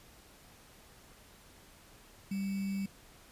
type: tone with sample-and-hold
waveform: sine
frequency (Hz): 196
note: G3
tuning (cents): 0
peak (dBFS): -32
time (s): 2.31-2.86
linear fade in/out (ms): 5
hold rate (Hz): 2450
effects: pink hiss -58 dBFS RMS until 3.31 s + resampled to 32000 Hz